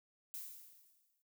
violet noise with exponential decay, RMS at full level -44 dBFS, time 0.34-1.22 s, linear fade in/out 0 ms, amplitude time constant 190 ms, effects noise-tail reverb RT60 0.1 s tail -17 dB re dry

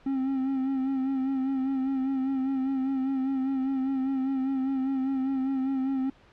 triangle tone with vibrato, 266.4 Hz, C4, 31 cents sharp, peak -23 dBFS, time 0.06-6.1 s, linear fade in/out 5 ms, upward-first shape sine, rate 5 Hz, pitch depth 40 cents each way, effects pink hiss -57 dBFS RMS until 6.32 s + low-pass 3000 Hz 12 dB/octave

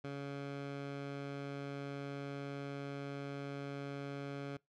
15% pulse tone with low-pass filter, 140.5 Hz, C#3, 24 cents sharp, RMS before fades -43 dBFS, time 0.04-4.57 s, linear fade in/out 5 ms, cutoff 3900 Hz, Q 0.64, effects noise-tail reverb RT60 0.2 s tail -24 dB re dry

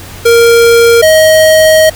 square tone pair in turn, 466.2 / 630.4 Hz, A#4 / D#5, 0 / +23 cents, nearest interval perfect fourth, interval 523 cents, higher second, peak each -3 dBFS, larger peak neither, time 0.25-1.02 / 1.02-1.9 s, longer second, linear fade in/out 10 ms, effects added 93 Hz sine -29 dBFS peak until 1.95 s + pink hiss -29 dBFS RMS until 1.95 s

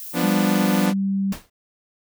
violet noise, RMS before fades -35 dBFS, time 0-0.86 s, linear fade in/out 0 ms
sawtooth chord, B diminished, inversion second, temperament equal, 174.61 / 246.9 / 293.7 Hz, F3 / B3 / D4, 0 / 0 / 0 cents, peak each -20 dBFS, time 0.13-0.94 s, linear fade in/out 50 ms
sine tone with pitch glide, 200 to 195.32 Hz, G3 to G3, +35 to -6 cents, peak -19 dBFS, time 0.23-1.33 s, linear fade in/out 10 ms, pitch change -41 cents, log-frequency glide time 0.53-0.74 s
pink noise with exponential decay, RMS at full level -28 dBFS, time 1.32-1.5 s, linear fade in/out 5 ms, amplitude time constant 39 ms
effects none

